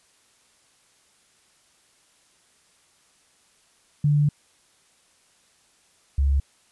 sine tone pair in turn, 146.83 / 69.21 Hz, D3 / C#2, 0 / -2 cents, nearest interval octave + minor second, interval 1302 cents, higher first, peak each -16 / -17 dBFS, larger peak first, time 4.04-4.29 / 6.18-6.4 s, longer first, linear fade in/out 5 ms, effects white hiss -61 dBFS RMS until 6.71 s + resampled to 24000 Hz

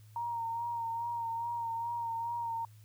sine tone with vibrato, 930 Hz, A#5, 4 cents flat, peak -33 dBFS, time 0.16-2.65 s, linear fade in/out 2 ms, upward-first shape sine, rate 2.4 Hz, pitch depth 31 cents each way, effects added 107 Hz sine -53 dBFS peak until 2.84 s + white hiss -67 dBFS RMS until 2.84 s

